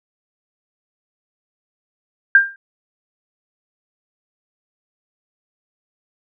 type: tone with exponential decay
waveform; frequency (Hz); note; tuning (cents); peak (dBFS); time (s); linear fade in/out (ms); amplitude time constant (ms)
sine; 1594; G6; +28; -3; 2.35-2.56; 2; 45
effects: none